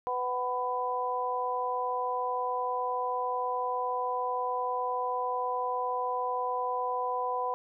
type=harmonic tone; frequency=249.5 Hz; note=B3; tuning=18 cents sharp; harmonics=2 / 3 / 4; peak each=-34 / -34 / -31 dBFS; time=0.07-7.54 s; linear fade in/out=0 ms; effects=none